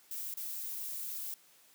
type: noise with dropouts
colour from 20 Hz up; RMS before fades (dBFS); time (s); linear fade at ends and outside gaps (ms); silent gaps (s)
violet; -40; 0.11-1.34; 1; 0.34-0.372
effects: white hiss -63 dBFS RMS until 1.74 s + high-pass 150 Hz 12 dB/octave